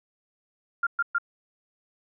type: tone bursts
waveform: sine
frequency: 1396.9 Hz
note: F6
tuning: in tune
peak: -21 dBFS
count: 3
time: 0.83-1.184 s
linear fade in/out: 5 ms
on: 38 ms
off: 120 ms
effects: none

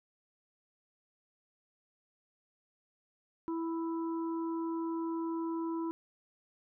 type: harmonic tone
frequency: 329.6 Hz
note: E4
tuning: in tune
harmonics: 1 / 3 / 4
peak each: -33 / -42 / -52 dBFS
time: 3.48-5.91 s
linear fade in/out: 0 ms
effects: none

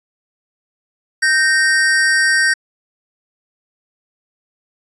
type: tone pair together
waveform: square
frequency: 1556 / 1852.7 Hz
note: G6 / A#6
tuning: -13 / -11 cents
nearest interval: minor third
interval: 302 cents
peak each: -15 dBFS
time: 1.22-2.54 s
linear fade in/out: 10 ms
effects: resampled to 22050 Hz

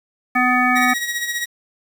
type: harmonic tone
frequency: 250.2 Hz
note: B3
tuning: 23 cents sharp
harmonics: 1 / 3 / 5 / 7 / 9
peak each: -20 / -20 / -20 / -20 / -20 dBFS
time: 0.35-0.94 s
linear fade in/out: 10 ms
type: tone with tremolo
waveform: sawtooth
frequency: 1903 Hz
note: A#6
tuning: 35 cents sharp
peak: -16 dBFS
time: 0.75-1.46 s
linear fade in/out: 20 ms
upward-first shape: sine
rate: 15 Hz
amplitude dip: 55%
effects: 7-bit

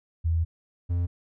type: tone pair in turn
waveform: sine / triangle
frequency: 82.41 / 87.31 Hz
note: E2 / F2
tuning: 0 / 0 cents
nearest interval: minor second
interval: 100 cents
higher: second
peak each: -21 dBFS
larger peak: neither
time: 0.24-0.45 / 0.89-1.07 s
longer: first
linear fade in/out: 20 ms
effects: none

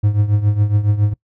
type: tone with tremolo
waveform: triangle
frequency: 103.83 Hz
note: G#2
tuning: in tune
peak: -7 dBFS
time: 0.03-1.14 s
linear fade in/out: 10 ms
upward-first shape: triangle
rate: 7.2 Hz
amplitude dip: 80%
effects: noise-tail reverb RT60 0.1 s tail -23 dB re dry

